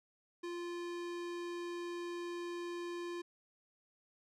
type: tone with low-pass filter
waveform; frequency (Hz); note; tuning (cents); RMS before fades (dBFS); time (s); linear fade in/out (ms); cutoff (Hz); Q
square; 347.5; F4; -9; -42; 0.43-3.22; 10; 6900; 0.59
effects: none